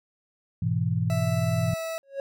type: chord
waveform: sine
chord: E major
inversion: first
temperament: equal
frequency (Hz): 103.83 / 123.47 / 164.81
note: G#2 / B2 / E3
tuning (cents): 0 / 0 / 0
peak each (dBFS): -27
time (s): 0.62-1.74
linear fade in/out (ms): 5
type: tone with pitch glide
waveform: 40% pulse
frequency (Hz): 659.3 to 652.1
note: E5 to E5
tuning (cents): 0 to -19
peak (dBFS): -29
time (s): 1.1-1.98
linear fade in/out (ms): 0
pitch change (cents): -19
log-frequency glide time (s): 1.59-1.8
type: tone with exponential growth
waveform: triangle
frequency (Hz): 550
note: C#5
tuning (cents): -14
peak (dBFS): -23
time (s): 2.03-2.2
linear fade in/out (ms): 1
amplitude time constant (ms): 35
effects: none